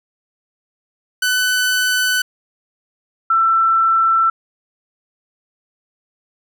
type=tone pair in turn; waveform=sawtooth / sine; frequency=1501 / 1337.2 Hz; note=F#6 / E6; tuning=+24 / +24 cents; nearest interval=major second; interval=200 cents; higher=first; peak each=-11 dBFS; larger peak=neither; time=1.22-2.22 / 3.3-4.3 s; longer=neither; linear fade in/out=5 ms; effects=none